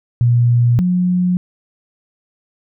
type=tone pair in turn; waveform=sine; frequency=120 / 180.18 Hz; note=B2 / F#3; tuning=-49 / -46 cents; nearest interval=perfect fifth; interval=703 cents; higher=second; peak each=-9 / -12 dBFS; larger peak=first; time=0.21-0.79 / 0.79-1.37 s; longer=neither; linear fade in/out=0 ms; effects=none